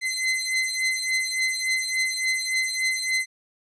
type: beating tone pair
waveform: sawtooth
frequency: 2052 / 2055.5 Hz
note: C7 / C7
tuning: -34 / -31 cents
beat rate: 3.5 Hz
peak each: -22 / -23 dBFS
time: 0.01-3.26 s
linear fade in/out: 50 ms
effects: resampled to 22050 Hz